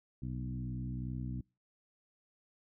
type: harmonic tone with a mistuned harmonic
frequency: 62.4 Hz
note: B1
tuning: 19 cents sharp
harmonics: 1 / 2 / 3 / 4 / 5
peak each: -43 / -39 / -44 / -45 / -51 dBFS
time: 0.22-1.41 s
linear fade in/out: 5 ms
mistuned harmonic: 2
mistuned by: +15 cents
effects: noise-tail reverb RT60 0.3 s tail -26 dB re dry